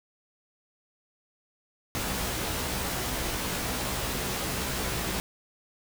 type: noise with comb filter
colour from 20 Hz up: pink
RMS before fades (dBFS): -31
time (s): 1.95-5.2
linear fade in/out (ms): 0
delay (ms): 16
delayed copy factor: +0.8
effects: none